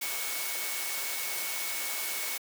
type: tone in noise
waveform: sine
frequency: 2217 Hz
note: C#7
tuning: in tune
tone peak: -40 dBFS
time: 0.01-2.38 s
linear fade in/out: 10 ms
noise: white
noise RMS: -34 dBFS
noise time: 0.01-2.38 s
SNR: -9 dB
effects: high-pass 400 Hz 12 dB/octave